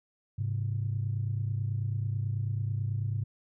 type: tone pair together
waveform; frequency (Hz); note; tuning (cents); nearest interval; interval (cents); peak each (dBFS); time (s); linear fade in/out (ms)
sine; 103.83 / 132.99; G#2 / C3; 0 / +29; major third; 429; -29 / -33; 0.38-3.24; 10
effects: tanh soft clip ceiling -21 dBFS